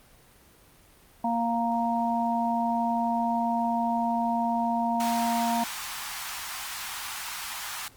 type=harmonic tone; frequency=233.1 Hz; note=A#3; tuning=in tune; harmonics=1 / 3 / 4; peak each=-28 / -28 / -28 dBFS; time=1.24-5.64 s; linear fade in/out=5 ms
type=high-pass noise; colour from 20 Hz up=pink; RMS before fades=-36 dBFS; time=5-7.88 s; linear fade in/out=0 ms; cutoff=800 Hz; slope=48 dB/octave
effects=pink hiss -56 dBFS RMS until 7.96 s + Opus 32 kbps